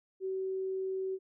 sine tone, 380 Hz, F#4, 46 cents sharp, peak -32 dBFS, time 0.2-1.19 s, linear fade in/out 50 ms, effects none

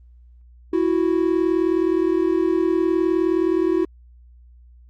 triangle tone pair together, 330 / 369.4 Hz, E4 / F#4, +2 / -3 cents, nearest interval major second, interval 195 cents, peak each -17 / -18 dBFS, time 0.73-3.85 s, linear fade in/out 5 ms, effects added 60 Hz sine -45 dBFS peak until 4.89 s + Opus 24 kbps

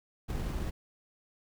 brown noise with sample-and-hold, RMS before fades -34 dBFS, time 0.28-0.71 s, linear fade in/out 20 ms, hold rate 7350 Hz, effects none

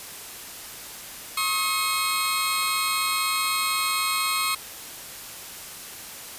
20% pulse tone cluster, 1084 / 1269 / 4252 Hz, C#6 / D#6 / C8, -39 / +34 / +27 cents, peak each -22 dBFS, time 1.37-4.55 s, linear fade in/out 5 ms, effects white hiss -39 dBFS RMS until 6.38 s + resampled to 32000 Hz

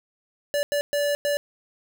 square tone bursts at uneven times, 579 Hz, D5, 25 cents flat, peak -22 dBFS, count 4, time 0.54-0.63 / 0.72-0.81 / 0.93-1.15 / 1.25-1.37 s, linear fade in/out 0 ms, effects none

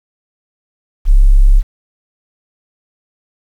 sine tone, 34 Hz, C#1, 33 cents flat, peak -3 dBFS, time 1.05-1.63 s, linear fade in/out 50 ms, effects 7-bit

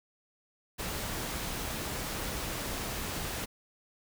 pink noise, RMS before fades -36 dBFS, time 0.78-3.46 s, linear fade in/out 20 ms, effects none

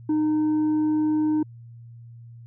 triangle tone with tanh clipping, 306.9 Hz, D#4, 24 cents flat, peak -20 dBFS, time 0.09-1.43 s, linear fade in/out 5 ms, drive 8 dB, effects added 117 Hz sine -41 dBFS peak until 2.46 s

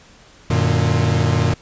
40% pulse chord, Gb augmented, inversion none, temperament equal with one note detuned, 92.5 / 116.54 / 150.18 Hz, Gb2 / Bb2 / D3, 0 / 0 / +39 cents, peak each -19 / -17 / -19 dBFS, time 0.5-1.54 s, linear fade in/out 5 ms, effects pink hiss -47 dBFS RMS until 1.61 s + resampled to 16000 Hz

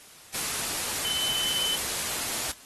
sine tone in noise, 3039 Hz, F#7, 46 cents sharp, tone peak -27 dBFS, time 1.05-1.76 s, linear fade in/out 5 ms, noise white, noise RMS -30 dBFS, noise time 0.34-2.52 s, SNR 0 dB, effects white hiss -50 dBFS RMS until 2.65 s + AAC 32 kbps

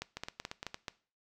two click trains, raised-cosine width 0.2 ms, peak -20 / -22 dBFS, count 5 / 6, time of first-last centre 0.02-0.882 / 0.17-0.744 s, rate 4.64 / 8.71 Hz, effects noise-tail reverb RT60 0.4 s tail -19 dB re dry

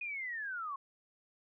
sine linear sweep, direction down, 2489 to 1066 Hz, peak -37 dBFS, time 0.01-0.76 s, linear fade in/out 5 ms, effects none

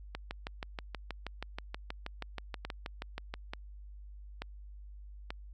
two click trains, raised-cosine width 0.3 ms, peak -22 / -22 dBFS, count 21 / 4, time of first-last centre 0.15-3.34 / 2.65-5.305 s, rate 6.27 / 1.13 Hz, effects added 50 Hz sine -46 dBFS peak until 5.53 s

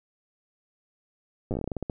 slowing click train, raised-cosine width 2 ms, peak -17 dBFS, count 14, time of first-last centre 1.51-1.898 s, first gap 8 ms, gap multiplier 1.2, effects none

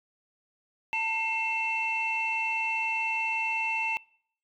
sine tone cluster, 897 / 2139 / 2675 Hz, A5 / C7 / E7, +33 / +38 / +25 cents, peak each -31 / -35 / -27 dBFS, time 0.93-3.97 s, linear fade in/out 0 ms, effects noise-tail reverb RT60 0.6 s tail -25 dB re dry + tanh soft clip ceiling -19 dBFS

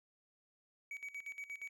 triangle tone with tremolo, 2266 Hz, C#7, 37 cents sharp, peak -40 dBFS, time 0.91-1.69 s, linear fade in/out 2 ms, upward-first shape square, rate 8.5 Hz, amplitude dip 80%, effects none

